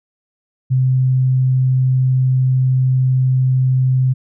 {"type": "tone", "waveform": "sine", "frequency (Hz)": 129.5, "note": "C3", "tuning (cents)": -17, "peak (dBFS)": -11, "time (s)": [0.7, 4.14], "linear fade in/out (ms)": 20, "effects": []}